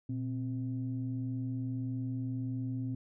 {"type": "tone pair together", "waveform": "sine", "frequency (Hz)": [120.01, 261.6], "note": ["B2", "C4"], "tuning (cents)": [-49, 0], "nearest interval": "octave + minor second", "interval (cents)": 1349, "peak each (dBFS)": [-34, -36], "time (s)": [0.09, 2.95], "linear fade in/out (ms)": 5, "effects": ["tanh soft clip ceiling -26 dBFS"]}